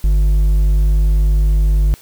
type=tone with hard clipping; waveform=triangle; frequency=50.1 Hz; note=G1; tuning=38 cents sharp; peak=-11 dBFS; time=0.04-1.94 s; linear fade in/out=0 ms; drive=8 dB; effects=white hiss -44 dBFS RMS until 2.01 s